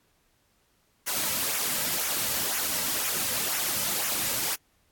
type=noise with flanger; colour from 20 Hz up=white; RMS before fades=-28 dBFS; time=1.06-4.56 s; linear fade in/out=20 ms; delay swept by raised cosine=0.22 to 2.82 ms; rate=2 Hz; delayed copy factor=-0.55; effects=pink hiss -68 dBFS RMS until 4.91 s + AAC 64 kbps